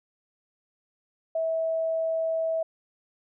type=tone; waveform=sine; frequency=650 Hz; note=E5; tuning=24 cents flat; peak=-24 dBFS; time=1.35-2.63 s; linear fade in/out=5 ms; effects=none